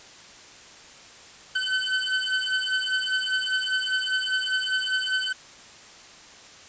25% pulse beating tone pair, 1518 / 1523 Hz, F#6 / F#6, +44 / +50 cents, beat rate 5 Hz, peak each -23 dBFS, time 1.55-5.33 s, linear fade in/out 10 ms, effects white hiss -47 dBFS RMS until 6.68 s + resampled to 16000 Hz

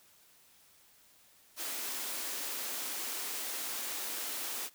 white high-pass noise, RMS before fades -38 dBFS, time 1.56-4.7 s, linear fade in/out 50 ms, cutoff 230 Hz, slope 48 dB/octave, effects white hiss -63 dBFS RMS until 4.74 s

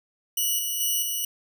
5% pulse tone with tremolo, 2939 Hz, F#7, 12 cents flat, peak -14 dBFS, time 0.37-1.25 s, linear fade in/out 5 ms, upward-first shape square, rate 2.3 Hz, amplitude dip 35%, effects none

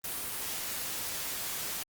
white noise, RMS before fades -36 dBFS, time 0.04-1.83 s, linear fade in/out 2 ms, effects Opus 32 kbps

